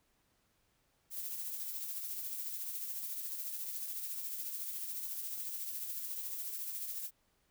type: noise with tremolo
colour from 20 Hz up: violet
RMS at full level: -39 dBFS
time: 1.1-7.11 s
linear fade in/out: 50 ms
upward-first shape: triangle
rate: 14 Hz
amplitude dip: 45%
effects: pink hiss -75 dBFS RMS until 7.5 s